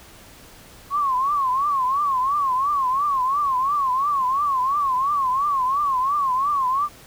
sine tone with vibrato, 1091 Hz, C#6, 28 cents flat, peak -18 dBFS, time 0.9-6.89 s, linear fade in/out 50 ms, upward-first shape triangle, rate 2.9 Hz, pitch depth 170 cents each way, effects pink hiss -46 dBFS RMS until 7.06 s

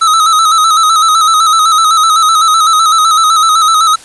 square tone with vibrato, 1288 Hz, E6, 41 cents flat, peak -6 dBFS, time 0.01-3.96 s, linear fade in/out 10 ms, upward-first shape square, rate 7.9 Hz, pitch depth 47 cents each way, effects white hiss -35 dBFS RMS until 4.04 s + resampled to 24000 Hz

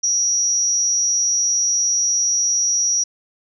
sine tone with amplitude modulation, 5750 Hz, F8, 50 cents sharp, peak -12 dBFS, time 0.03-3.04 s, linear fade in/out 10 ms, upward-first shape sine, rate 283 Hz, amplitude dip 75%, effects none

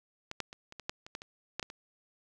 clicks, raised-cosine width 0.2 ms, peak -21 / -16 / -28 / -30 / -26 / -16 / -29 / -21 / -28 / -16 / -19 / -28 dBFS, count 12, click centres 0.314 / 0.403 / 0.529 / 0.724 / 0.797 / 0.895 / 1.065 / 1.151 / 1.219 / 1.596 / 1.628 / 1.701 s, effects none

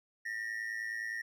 triangle ring-modulated tone, 1857 Hz, A#6, 7 cents flat, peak -31 dBFS, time 0.25-1.22 s, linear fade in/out 10 ms, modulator 54.9 Hz, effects none

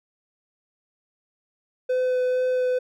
triangle tone with vibrato, 506 Hz, B4, 42 cents sharp, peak -18 dBFS, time 1.89-2.79 s, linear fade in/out 10 ms, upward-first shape sine, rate 2.2 Hz, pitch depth 9 cents each way, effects none

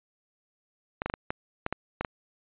clicks, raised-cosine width 0.5 ms, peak -14 dBFS, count 9, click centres 1.019 / 1.06 / 1.099 / 1.139 / 1.305 / 1.664 / 1.726 / 2.01 / 2.048 s, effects resampled to 8000 Hz

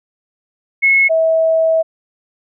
sine tone pair in turn, 2182 / 647.6 Hz, C#7 / E5, -28 / -31 cents, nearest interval octave + major sixth, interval 2103 cents, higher first, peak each -8 / -10 dBFS, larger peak first, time 0.82-1.09 / 1.09-1.83 s, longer second, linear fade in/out 20 ms, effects none

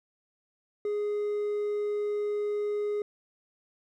triangle tone with hard clipping, 415.3 Hz, G#4, in tune, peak -28 dBFS, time 0.85-3.02 s, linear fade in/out 2 ms, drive 5 dB, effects none

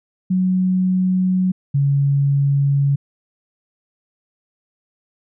sine tone pair in turn, 185 / 140.19 Hz, F#3 / C#3, 0 / +20 cents, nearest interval perfect fourth, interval 480 cents, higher first, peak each -14 / -13 dBFS, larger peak second, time 0.3-1.52 / 1.74-2.96 s, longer neither, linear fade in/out 10 ms, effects none

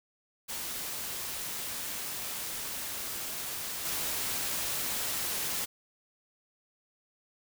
white noise with level steps, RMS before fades -37 / -33 dBFS, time 0.48-5.66 s, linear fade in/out 20 ms, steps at 3.85 s, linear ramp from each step 5 ms, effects none

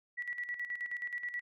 sine tone with tremolo, 1943 Hz, B6, 29 cents flat, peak -34 dBFS, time 0.17-1.41 s, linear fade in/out 20 ms, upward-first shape square, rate 9.4 Hz, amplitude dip 65%, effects none

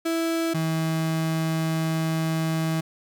35% pulse tone pair in turn, 329.6 / 161.04 Hz, E4 / E3, 0 / -40 cents, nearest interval octave, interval 1240 cents, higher first, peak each -21 dBFS, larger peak neither, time 0.05-0.54 / 0.54-2.81 s, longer second, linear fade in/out 10 ms, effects none

